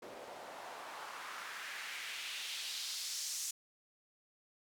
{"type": "noise with band-pass filter sweep", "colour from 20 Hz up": "white", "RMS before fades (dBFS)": -44, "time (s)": [0.02, 3.51], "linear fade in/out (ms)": 5, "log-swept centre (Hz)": [470, 6900], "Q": 1.7, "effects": []}